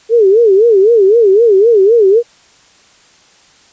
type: tone with vibrato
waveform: sine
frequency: 424.6 Hz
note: G#4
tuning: 38 cents sharp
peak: -4 dBFS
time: 0.09-2.23 s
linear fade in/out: 50 ms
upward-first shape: sine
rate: 3.9 Hz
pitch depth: 200 cents each way
effects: white hiss -46 dBFS RMS until 3.72 s + resampled to 16000 Hz